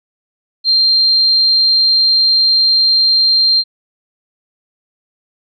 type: tone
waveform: sine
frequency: 4175 Hz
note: C8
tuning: 5 cents flat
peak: -8 dBFS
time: 0.64-3.64 s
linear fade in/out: 50 ms
effects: none